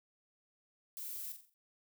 violet noise with echo, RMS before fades -44 dBFS, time 0.97-1.32 s, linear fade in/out 0 ms, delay 44 ms, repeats 5, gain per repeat -7 dB, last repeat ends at 1.54 s, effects none

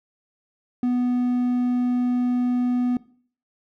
triangle tone, 246.9 Hz, B3, in tune, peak -17 dBFS, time 0.83-2.97 s, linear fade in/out 2 ms, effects noise-tail reverb RT60 0.5 s tail -19 dB re dry

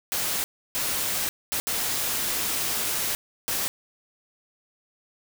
white noise bursts at uneven times, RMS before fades -27 dBFS, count 5, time 0.12-0.44 / 0.75-1.29 / 1.52-1.6 / 1.67-3.15 / 3.48-3.68 s, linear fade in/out 0 ms, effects none

